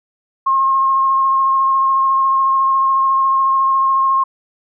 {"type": "tone with vibrato", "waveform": "sine", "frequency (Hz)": 1073, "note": "C6", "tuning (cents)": 43, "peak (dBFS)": -11, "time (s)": [0.46, 4.24], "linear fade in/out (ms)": 10, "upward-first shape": "sine", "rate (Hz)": 14, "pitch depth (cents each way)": 12, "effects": []}